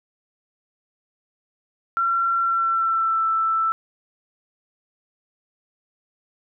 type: tone with pitch glide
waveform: sine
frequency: 1362 to 1325.5 Hz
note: F6 to E6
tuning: -44 to +9 cents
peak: -18 dBFS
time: 1.97-3.72 s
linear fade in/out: 0 ms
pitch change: -47 cents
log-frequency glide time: 2.37-3.27 s
effects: none